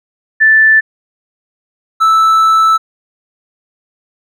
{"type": "tone pair in turn", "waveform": ["sine", "triangle"], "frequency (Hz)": [1760, 1315.3], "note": ["A6", "E6"], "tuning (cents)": [0, -4], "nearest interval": "perfect fourth", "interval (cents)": 504, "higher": "first", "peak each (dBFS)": -4, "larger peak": "neither", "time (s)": [[0.4, 0.81], [2, 2.78]], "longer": "second", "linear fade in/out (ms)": 20, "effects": []}